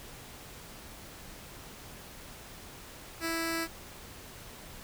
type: tone with notch filter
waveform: 10% pulse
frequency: 329.6 Hz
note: E4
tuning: in tune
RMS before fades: -33 dBFS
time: 3.2-3.68 s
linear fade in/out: 50 ms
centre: 840 Hz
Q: 1.1
effects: pink hiss -48 dBFS RMS until 4.83 s